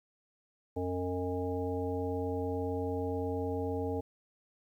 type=harmonic tone with a mistuned harmonic; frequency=90.9 Hz; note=F#2; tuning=30 cents flat; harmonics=1 / 3 / 5 / 7 / 9; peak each=-37 / -37 / -35 / -43 / -42 dBFS; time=0.76-4.01 s; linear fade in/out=10 ms; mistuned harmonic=7; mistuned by=-28 cents; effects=11-bit